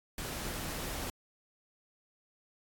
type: noise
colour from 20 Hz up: pink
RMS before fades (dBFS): -39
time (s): 0.18-1.1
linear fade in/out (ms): 2
effects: AAC 64 kbps